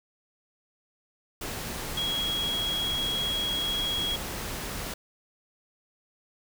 sine tone in noise, 3308 Hz, G#7, 8 cents flat, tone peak -27 dBFS, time 1.97-4.16 s, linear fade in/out 5 ms, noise pink, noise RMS -35 dBFS, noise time 1.41-4.94 s, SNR +5 dB, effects none

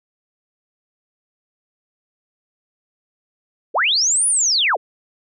sine linear two-way sweep, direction up then down, 321.4 to 9956 to 321.4 Hz, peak -14 dBFS, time 3.74-4.77 s, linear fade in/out 20 ms, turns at 4.27 s, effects none

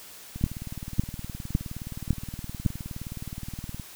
two click trains, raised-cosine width 5 ms, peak -23 / -9 dBFS, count 67 / 5, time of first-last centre 0.36-3.797 / 0.44-2.662 s, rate 19.2 / 1.8 Hz, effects white hiss -46 dBFS RMS until 3.95 s

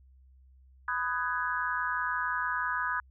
sine chord, G# minor seventh, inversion first, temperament just, 996.7 / 1245.9 / 1495.1 / 1661.2 Hz, B5 / D#6 / F#6 / G#6, +16 / +2 / +18 / 0 cents, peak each -34 dBFS, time 0.88-3 s, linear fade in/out 2 ms, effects added 65 Hz sine -55 dBFS peak until 3.1 s

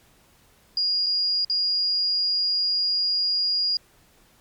sine tone with dropouts, 4855 Hz, D#8, 43 cents flat, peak -20 dBFS, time 0.77-3.77 s, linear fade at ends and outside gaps 2 ms, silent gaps 1.062-1.065 / 1.448-1.498 s, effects pink hiss -58 dBFS RMS until 4.4 s + MP3 96 kbps

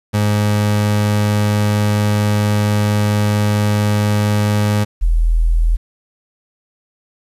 30% pulse / sine tone pair in turn, 104.4 / 41.12 Hz, G#2 / E1, +10 / -4 cents, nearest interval octave + major third, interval 1614 cents, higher first, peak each -10 dBFS, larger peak neither, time 0.13-4.85 / 5.01-5.77 s, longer first, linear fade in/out 20 ms, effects resampled to 32000 Hz + 8-bit

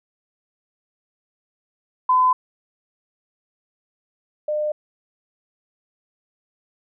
sine tone pair in turn, 1015 / 603.5 Hz, B5 / D5, +47 / +47 cents, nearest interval major sixth, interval 900 cents, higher first, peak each -13 / -20 dBFS, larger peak first, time 2.09-2.33 / 4.48-4.72 s, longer neither, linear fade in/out 5 ms, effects none

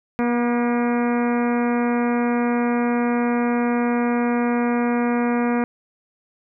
harmonic tone with a mistuned harmonic, 240.1 Hz, B3, 49 cents flat, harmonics 1 / 2 / 3 / 4 / 5 / 6 / 7 / 8 / 9 / 10, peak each -19 / -25 / -29 / -31 / -33 / -35 / -36 / -37 / -38 / -39 dBFS, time 0.19-5.64 s, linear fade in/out 0 ms, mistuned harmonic 7, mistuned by -45 cents, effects none

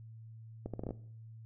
accelerating click train, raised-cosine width 2 ms, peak -25 dBFS, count 7, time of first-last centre 0.66-0.908 s, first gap 77 ms, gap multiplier 0.74, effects noise-tail reverb RT60 0.6 s tail -18 dB re dry + added 112 Hz sine -48 dBFS peak until 1.45 s

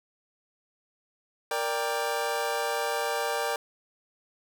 25% pulse chord, G minor, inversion first, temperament equal with one note detuned, 466.2 / 587.3 / 790.8 Hz, Bb4 / D5 / G5, 0 / 0 / +15 cents, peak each -28 dBFS, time 1.51-3.56 s, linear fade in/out 2 ms, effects none

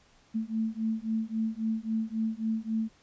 sine beating tone pair, 220 / 223.7 Hz, A3 / A3, 0 / +29 cents, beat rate 3.7 Hz, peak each -31 dBFS, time 0.34-2.89 s, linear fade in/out 20 ms, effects pink hiss -62 dBFS RMS until 3.02 s + resampled to 16000 Hz

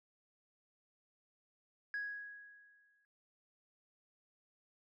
sine tone with exponential decay, 1661.2 Hz, G#6, in tune, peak -34 dBFS, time 1.94-3.05 s, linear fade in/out 1 ms, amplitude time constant 240 ms, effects noise-tail reverb RT60 0.8 s tail -24 dB re dry + tanh soft clip ceiling -34 dBFS

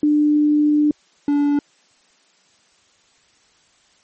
sine / triangle tone pair in turn, 297.9 / 288.6 Hz, D4 / D4, +25 / -30 cents, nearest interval minor second, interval 55 cents, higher first, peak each -12 dBFS, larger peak neither, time 0.03-0.91 / 1.28-1.59 s, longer first, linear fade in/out 2 ms, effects white hiss -57 dBFS RMS until 4.03 s + MP3 32 kbps

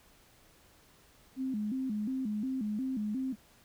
sine tone with vibrato, 235.2 Hz, A#3, 16 cents sharp, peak -31 dBFS, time 1.36-3.36 s, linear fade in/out 50 ms, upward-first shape square, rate 2.8 Hz, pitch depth 190 cents each way, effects pink hiss -62 dBFS RMS until 3.64 s

